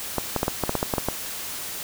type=clicks; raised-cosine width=1 ms; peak=-8 dBFS; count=11; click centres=0.183 / 0.363 / 0.431 / 0.481 / 0.637 / 0.694 / 0.753 / 0.829 / 0.938 / 0.982 / 1.086 s; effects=white hiss -33 dBFS RMS until 1.83 s